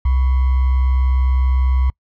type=tone with sample-and-hold; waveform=sine; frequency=64.8 Hz; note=C2; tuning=16 cents flat; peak=-12 dBFS; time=0.05-1.9 s; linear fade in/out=5 ms; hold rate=1050 Hz; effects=noise-tail reverb RT60 0.1 s tail -26 dB re dry + low-pass 2000 Hz 12 dB/octave